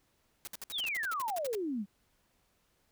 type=noise bursts; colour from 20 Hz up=white; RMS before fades=-42 dBFS; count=14; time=0.45-1.551 s; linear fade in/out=0 ms; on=22 ms; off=61 ms
type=exponential sweep; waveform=sine; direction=down; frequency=4013 to 187.2 Hz; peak=-32 dBFS; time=0.71-1.86 s; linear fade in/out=50 ms
type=clicks; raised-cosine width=0.2 ms; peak=-29 dBFS; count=2; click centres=0.84 / 0.851 s
effects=pink hiss -73 dBFS RMS until 2.91 s